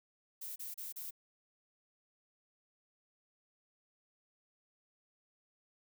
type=noise bursts; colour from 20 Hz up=violet; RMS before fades=-44 dBFS; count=4; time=0.41-1.109 s; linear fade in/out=10 ms; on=150 ms; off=33 ms; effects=none